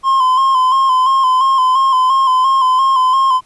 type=tone with vibrato; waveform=triangle; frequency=1046.5 Hz; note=C6; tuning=in tune; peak=-7 dBFS; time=0.03-3.41 s; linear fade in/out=50 ms; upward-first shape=square; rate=2.9 Hz; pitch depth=39 cents each way; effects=pink hiss -52 dBFS RMS until 3.45 s + resampled to 24000 Hz